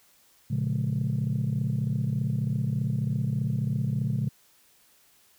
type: chord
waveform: sine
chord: Bb minor seventh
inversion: none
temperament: just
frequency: 116.54 / 139.85 / 174.81 / 209.8 Hz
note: Bb2 / Db3 / F3 / Ab3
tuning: 0 / +16 / +2 / +18 cents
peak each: -28 / -27 / -33 / -32 dBFS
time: 0.5-4.29 s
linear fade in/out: 10 ms
effects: tanh soft clip ceiling -18 dBFS + white hiss -61 dBFS RMS until 5.38 s